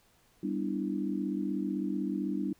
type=chord; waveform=sine; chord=E minor seventh; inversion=first; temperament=equal; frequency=196 / 246.9 / 293.7 / 329.6 Hz; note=G3 / B3 / D4 / E4; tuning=0 / 0 / 0 / 0 cents; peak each=-34 / -38 / -34 / -37 dBFS; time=0.43-2.53 s; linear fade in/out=5 ms; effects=pink hiss -66 dBFS RMS until 2.59 s